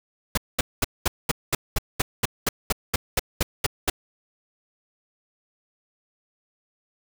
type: noise bursts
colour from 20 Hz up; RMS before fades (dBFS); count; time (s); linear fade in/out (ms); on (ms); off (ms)
pink; -21; 16; 0.35-3.9; 5; 25; 210
effects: none